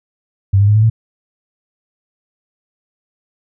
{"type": "tone with pitch steps", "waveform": "sine", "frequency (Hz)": [98, 101.34, 104.79, 108.36, 112.05], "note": ["G2", "G#2", "G#2", "A2", "A2"], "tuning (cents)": [0, -42, 16, -26, 32], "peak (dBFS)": -7, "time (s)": [0.53, 0.9], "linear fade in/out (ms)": 10, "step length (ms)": 74, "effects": []}